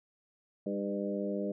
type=harmonic tone with a mistuned harmonic; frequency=100.3 Hz; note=G2; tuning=40 cents sharp; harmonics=2 / 3 / 4 / 5 / 6; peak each=-35 / -39 / -39 / -39 / -39 dBFS; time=0.66-1.52 s; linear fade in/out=5 ms; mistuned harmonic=3; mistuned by=+32 cents; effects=none